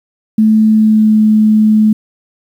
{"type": "tone with pitch glide", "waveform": "sine", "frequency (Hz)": [217.6, 215.3], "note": ["A3", "A3"], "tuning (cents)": [-19, -37], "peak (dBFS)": -5, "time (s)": [0.38, 1.93], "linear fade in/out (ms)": 5, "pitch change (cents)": -18, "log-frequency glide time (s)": [0.68, 1.21], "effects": ["7-bit"]}